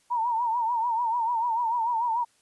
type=tone with vibrato; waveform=sine; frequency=932.3 Hz; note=A#5; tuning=in tune; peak=-23 dBFS; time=0.1-2.25 s; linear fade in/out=20 ms; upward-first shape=triangle; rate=6.8 Hz; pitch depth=110 cents each way; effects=white hiss -65 dBFS RMS until 2.41 s + resampled to 24000 Hz